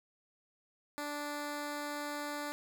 10% pulse tone, 292.9 Hz, D4, 5 cents flat, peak -29 dBFS, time 0.98-2.52 s, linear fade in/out 0 ms, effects none

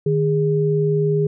sine tone pair together, 153.65 / 410.2 Hz, D#3 / G#4, -21 / -21 cents, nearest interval octave + perfect fourth, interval 1700 cents, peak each -18 dBFS, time 0.06-1.27 s, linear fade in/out 5 ms, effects none

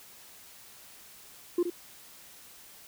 sine tone with echo, 349.2 Hz, F4, in tune, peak -20 dBFS, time 1.58-1.63 s, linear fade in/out 5 ms, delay 71 ms, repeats 1, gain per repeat -9 dB, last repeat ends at 1.701 s, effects tanh soft clip ceiling -21 dBFS + white hiss -52 dBFS RMS until 2.87 s

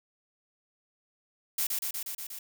blue noise with echo, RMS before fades -29 dBFS, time 1.58-1.67 s, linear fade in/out 5 ms, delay 120 ms, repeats 6, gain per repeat -2 dB, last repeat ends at 2.39 s, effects none

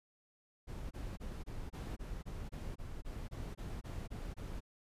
brown noise bursts, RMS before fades -43 dBFS, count 15, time 0.67-4.606 s, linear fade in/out 20 ms, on 240 ms, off 24 ms, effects resampled to 32000 Hz

